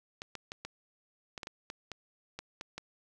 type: clicks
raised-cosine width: 0.2 ms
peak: -23 dBFS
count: 12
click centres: 0.219 / 0.353 / 0.519 / 0.65 / 1.378 / 1.432 / 1.471 / 1.701 / 1.917 / 2.39 / 2.611 / 2.78 s
effects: none